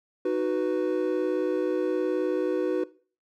triangle chord, B major, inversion first, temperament equal, 311.1 / 370 / 493.9 Hz, D#4 / F#4 / B4, 0 / 0 / 0 cents, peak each -28 / -24 / -26 dBFS, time 0.25-2.84 s, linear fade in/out 5 ms, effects noise-tail reverb RT60 0.4 s tail -19 dB re dry

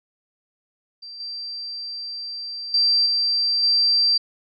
sine tone with level steps, 4700 Hz, D8, 1 cent sharp, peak -35 / -29 / -15 / -18 / -15 dBFS, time 1.02-4.18 s, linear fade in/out 10 ms, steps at 1.2 / 2.74 / 3.06 / 3.63 s, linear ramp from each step 2 ms, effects none

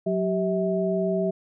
sine tone cluster, 183.7 / 387.4 / 645 Hz, F#3 / G4 / E5, -12 / -20 / -38 cents, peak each -26 dBFS, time 0.06-1.31 s, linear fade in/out 10 ms, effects none

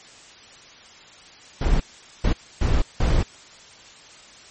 brown noise bursts at uneven times, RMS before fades -18 dBFS, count 4, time 1.61-1.8 / 2.24-2.33 / 2.61-2.82 / 3-3.23 s, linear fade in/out 5 ms, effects white hiss -46 dBFS RMS until 4.5 s + MP3 32 kbps

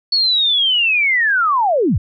sine linear sweep, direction down, 4435 to 58 Hz, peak -12 dBFS, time 0.12-1.98 s, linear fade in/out 5 ms, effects none

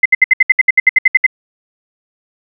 sine tone bursts, 2057 Hz, C7, 30 cents flat, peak -3 dBFS, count 14, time 0.03-1.265 s, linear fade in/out 5 ms, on 26 ms, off 67 ms, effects none

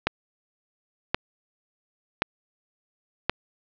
click train, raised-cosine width 0.3 ms, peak -4 dBFS, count 4, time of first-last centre 0.07-3.296 s, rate 0.93 Hz, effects low-pass 4000 Hz 12 dB/octave

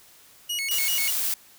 sawtooth tone with vibrato, 2524 Hz, D#7, 24 cents sharp, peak -23 dBFS, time 0.49-1.11 s, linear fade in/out 10 ms, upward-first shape square, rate 5.1 Hz, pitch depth 240 cents each way
blue noise, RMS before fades -26 dBFS, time 0.71-1.34 s, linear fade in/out 2 ms
effects white hiss -53 dBFS RMS until 1.58 s

